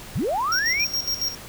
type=linear sweep; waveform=sine; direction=up; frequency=65.5 to 2502 Hz; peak=-21 dBFS; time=0.15-0.85 s; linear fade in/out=10 ms
type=tone with tremolo; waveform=square; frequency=5588 Hz; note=F8; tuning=in tune; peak=-22 dBFS; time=0.52-1.35 s; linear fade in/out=2 ms; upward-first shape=square; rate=7.2 Hz; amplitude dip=70%
effects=pink hiss -40 dBFS RMS until 1.48 s